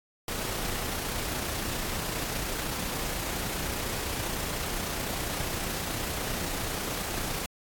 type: noise with amplitude modulation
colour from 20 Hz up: pink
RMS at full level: -31 dBFS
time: 0.28-7.46 s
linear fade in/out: 2 ms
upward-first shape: sine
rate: 29.9 Hz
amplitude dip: 30%
effects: AAC 64 kbps